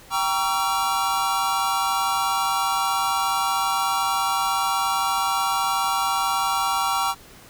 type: chord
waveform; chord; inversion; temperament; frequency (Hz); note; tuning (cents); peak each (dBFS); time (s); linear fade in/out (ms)
square; G diminished seventh; none; just; 784 / 940.8 / 1128.9 / 1354.7; G5 / Bb5 / Db6 / Fb6; 0 / +16 / +31 / +47; -27; 0.1-7.15; 50
effects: pink hiss -47 dBFS RMS until 7.49 s